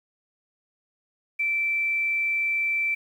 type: tone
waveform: sine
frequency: 2333 Hz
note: D7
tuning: 12 cents flat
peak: -22 dBFS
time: 1.39-2.95 s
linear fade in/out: 10 ms
effects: 9-bit